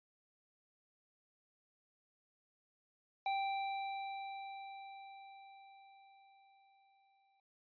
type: tone with exponential decay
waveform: square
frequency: 784 Hz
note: G5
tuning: in tune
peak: -34 dBFS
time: 3.26-7.4 s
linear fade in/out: 2 ms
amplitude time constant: 900 ms
effects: resampled to 11025 Hz